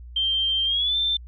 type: tone with pitch glide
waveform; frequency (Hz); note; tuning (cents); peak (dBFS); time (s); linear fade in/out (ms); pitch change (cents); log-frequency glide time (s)
sine; 3153 to 3560; G7 to A7; +9 to +20; -20; 0.16-1.17; 5; +211; 0.65-0.96
effects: added 60 Hz sine -38 dBFS peak until 1.27 s